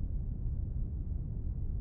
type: low-pass noise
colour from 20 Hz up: pink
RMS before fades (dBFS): -35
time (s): 0-1.8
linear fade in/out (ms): 0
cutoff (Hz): 110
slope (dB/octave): 12
effects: none

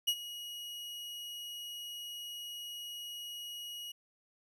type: tone with ADSR envelope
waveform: 40% pulse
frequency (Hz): 2900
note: F#7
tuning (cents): -35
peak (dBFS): -25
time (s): 0.07-3.92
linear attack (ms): 14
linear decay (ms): 60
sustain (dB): -16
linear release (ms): 8
effects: none

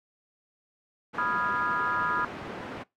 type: band-pass noise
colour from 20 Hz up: pink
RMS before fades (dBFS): -39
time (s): 1.13-2.84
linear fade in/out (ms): 20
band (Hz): 170 to 1900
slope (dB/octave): 12
type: chord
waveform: sine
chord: F half-diminished seventh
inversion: second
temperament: equal with one note detuned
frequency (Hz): 987.8 / 1237.3 / 1396.9 / 1661.2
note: Cb6 / Eb6 / F6 / Ab6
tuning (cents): 0 / -10 / 0 / 0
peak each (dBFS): -31 / -30 / -31 / -33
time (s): 1.18-2.25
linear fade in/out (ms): 2
type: clicks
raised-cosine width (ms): 2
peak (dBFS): -31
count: 7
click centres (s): 2.023 / 2.195 / 2.245 / 2.429 / 2.477 / 2.607 / 2.775
effects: noise-tail reverb RT60 0.2 s tail -22 dB re dry

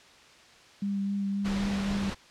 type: tone with vibrato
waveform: sine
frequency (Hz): 198.9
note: G3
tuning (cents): +25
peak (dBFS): -27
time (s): 0.82-2.1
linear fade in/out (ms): 5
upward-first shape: sine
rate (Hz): 3.8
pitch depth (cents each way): 13
type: noise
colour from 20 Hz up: pink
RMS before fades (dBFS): -35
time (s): 1.44-2.15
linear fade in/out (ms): 20
effects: white hiss -54 dBFS RMS until 2.3 s + low-pass 5000 Hz 12 dB/octave

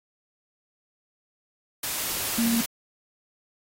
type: tone in noise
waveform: sine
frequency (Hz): 231.6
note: A#3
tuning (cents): -11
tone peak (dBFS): -21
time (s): 2.38-2.61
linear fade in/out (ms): 5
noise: white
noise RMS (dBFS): -29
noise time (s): 1.83-2.66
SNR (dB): +5
effects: AAC 48 kbps

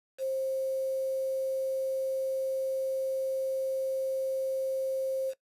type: tone with quantisation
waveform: sine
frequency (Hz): 530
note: C5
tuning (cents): +22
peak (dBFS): -28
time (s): 0.18-5.34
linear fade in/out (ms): 50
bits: 8
effects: noise-tail reverb RT60 0.1 s tail -18 dB re dry + resampled to 32000 Hz

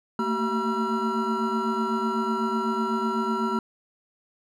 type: tone cluster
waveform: triangle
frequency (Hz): 221.5 / 229.5 / 382.6 / 962 / 1356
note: A3 / A#3 / G4 / B5 / E6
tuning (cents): +12 / -27 / -42 / -46 / +49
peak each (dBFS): -28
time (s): 0.19-3.59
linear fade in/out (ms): 2
effects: none

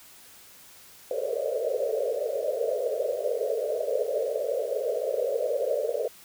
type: band-pass noise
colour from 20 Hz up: pink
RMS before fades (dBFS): -28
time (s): 1.11-6.08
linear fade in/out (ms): 2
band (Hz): 430 to 630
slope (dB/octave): 96
effects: white hiss -51 dBFS RMS until 6.24 s

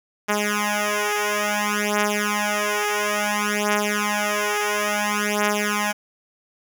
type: beating tone pair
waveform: 5% pulse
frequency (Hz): 207.7 / 208.28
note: G#3 / G#3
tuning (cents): 0 / +5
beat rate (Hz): 0.58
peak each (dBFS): -12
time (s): 0.28-5.93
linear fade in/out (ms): 20
effects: none

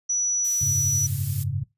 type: tone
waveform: sine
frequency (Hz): 5900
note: F#8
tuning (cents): -6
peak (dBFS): -21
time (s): 0.09-1.07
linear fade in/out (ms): 10
type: noise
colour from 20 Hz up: violet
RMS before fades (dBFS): -32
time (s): 0.44-1.44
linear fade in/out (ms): 10
type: chord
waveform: sine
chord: F# suspended second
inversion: none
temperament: just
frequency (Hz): 92.5 / 104.06 / 138.75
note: F#2 / G#2 / C#3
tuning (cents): 0 / +4 / +2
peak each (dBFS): -31 / -28 / -27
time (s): 0.61-1.64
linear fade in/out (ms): 10
effects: noise-tail reverb RT60 0.2 s tail -21 dB re dry + resampled to 32000 Hz

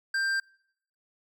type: tone with hard clipping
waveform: sine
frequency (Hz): 1575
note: G6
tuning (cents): +8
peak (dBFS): -27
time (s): 0.14-0.4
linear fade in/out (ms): 5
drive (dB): 9
effects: noise-tail reverb RT60 0.7 s tail -26 dB re dry

